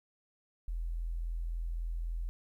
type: tone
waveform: sine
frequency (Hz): 41.86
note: E1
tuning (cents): +27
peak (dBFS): -33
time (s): 0.68-2.29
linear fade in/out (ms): 0
effects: 12-bit